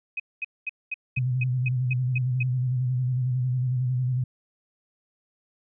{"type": "tone bursts", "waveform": "sine", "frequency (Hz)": 2522, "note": "D#7", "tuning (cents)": 23, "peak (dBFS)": -26, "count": 10, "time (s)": [0.17, 2.43], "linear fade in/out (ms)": 5, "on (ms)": 28, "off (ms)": 220}
{"type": "tone with vibrato", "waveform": "sine", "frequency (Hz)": 126.5, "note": "B2", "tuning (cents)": 42, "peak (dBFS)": -22, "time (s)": [1.17, 4.24], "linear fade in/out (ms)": 5, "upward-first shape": "square", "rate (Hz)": 11, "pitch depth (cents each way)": 41}
{"effects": []}